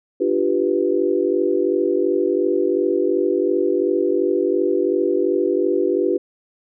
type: chord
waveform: sine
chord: G dominant seventh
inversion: second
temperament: equal with one note detuned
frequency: 296.7 / 349.2 / 392 / 493.9 Hz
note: D4 / F4 / G4 / B4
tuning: +18 / 0 / 0 / 0 cents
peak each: -24 / -20 / -20 / -23 dBFS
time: 0.2-6.18 s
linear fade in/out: 10 ms
effects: none